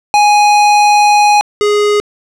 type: tone pair in turn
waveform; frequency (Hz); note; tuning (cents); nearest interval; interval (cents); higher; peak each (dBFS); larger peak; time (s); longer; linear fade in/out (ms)
square; 830.6 / 415.3; G#5 / G#4; 0 / 0; octave; 1200; first; -6 / -9; first; 0.14-1.41 / 1.61-2; first; 0
effects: low-pass 7000 Hz 12 dB/octave